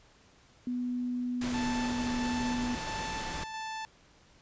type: tone with pitch glide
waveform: sine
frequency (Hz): 246.9 to 244.3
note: B3 to B3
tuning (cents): 0 to -19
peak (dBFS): -30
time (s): 0.67-2.75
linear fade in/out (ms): 2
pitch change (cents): -19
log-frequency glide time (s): 1.35-1.75
type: noise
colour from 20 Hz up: pink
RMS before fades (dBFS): -38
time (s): 1.41-3.44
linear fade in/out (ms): 5
type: tone with tremolo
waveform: sawtooth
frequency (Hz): 880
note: A5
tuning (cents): 0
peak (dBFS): -32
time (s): 1.54-3.85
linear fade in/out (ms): 0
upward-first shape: square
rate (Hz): 1.5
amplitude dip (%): 30
effects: pink hiss -61 dBFS RMS until 4.41 s + resampled to 16000 Hz